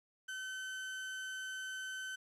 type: tone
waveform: 35% pulse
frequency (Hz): 1529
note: G6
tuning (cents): -44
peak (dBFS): -39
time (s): 0.28-2.16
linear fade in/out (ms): 10
effects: low-pass 10000 Hz 12 dB/octave + 12-bit